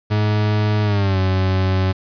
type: tone with pitch glide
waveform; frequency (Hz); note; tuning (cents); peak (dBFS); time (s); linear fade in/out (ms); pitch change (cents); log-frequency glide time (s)
40% pulse; 105.7 to 94.17; G#2 to F#2; +31 to +31; -14; 0.1-1.93; 20; -200; 0.83-1.19
effects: resampled to 11025 Hz + 7-bit